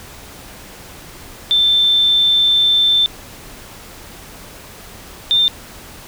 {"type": "tone pair in turn", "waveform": "sine", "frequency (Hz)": [3550, 3595], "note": ["A7", "A7"], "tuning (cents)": [15, 36], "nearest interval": "unison", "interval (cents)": 21, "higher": "second", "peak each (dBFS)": [-10, -10], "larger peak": "neither", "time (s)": [[1.51, 3.06], [5.31, 5.48]], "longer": "first", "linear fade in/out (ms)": 0, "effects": ["pink hiss -37 dBFS RMS until 6.07 s"]}